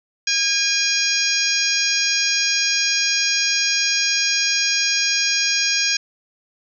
harmonic tone with a mistuned harmonic, 817 Hz, G#5, 29 cents flat, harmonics 2 / 3 / 4 / 5 / 6 / 7 / 8, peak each -26 / -23 / -28 / -28 / -23 / -23 / -25 dBFS, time 0.27-5.97 s, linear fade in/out 5 ms, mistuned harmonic 7, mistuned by -45 cents, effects none

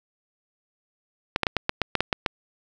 clicks, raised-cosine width 0.3 ms, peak -5 dBFS, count 10, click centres 1.361 / 1.433 / 1.468 / 1.567 / 1.694 / 1.817 / 1.953 / 2.006 / 2.128 / 2.262 s, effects none

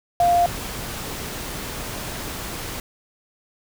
sine tone in noise, 698.5 Hz, F5, in tune, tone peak -14 dBFS, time 0.2-0.46 s, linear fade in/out 2 ms, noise pink, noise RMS -31 dBFS, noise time 0.2-2.8 s, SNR +14 dB, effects none

